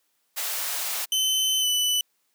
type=high-pass noise; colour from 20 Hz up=white; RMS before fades=-29 dBFS; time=0.36-1.06 s; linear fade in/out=20 ms; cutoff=560 Hz; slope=24 dB/octave
type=tone with pitch glide; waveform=sawtooth; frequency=3052 to 2986 Hz; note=G7 to F#7; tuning=-47 to +15 cents; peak=-18 dBFS; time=1.12-2.01 s; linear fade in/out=2 ms; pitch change=-38 cents; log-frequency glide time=1.61-1.66 s
effects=white hiss -71 dBFS RMS until 2.34 s + high-pass 200 Hz 12 dB/octave